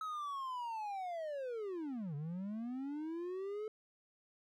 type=linear two-way sweep; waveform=triangle; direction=down then up; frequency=1291 to 139.8 to 436.3 Hz; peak=-37 dBFS; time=0.01-3.68 s; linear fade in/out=2 ms; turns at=2.15 s; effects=none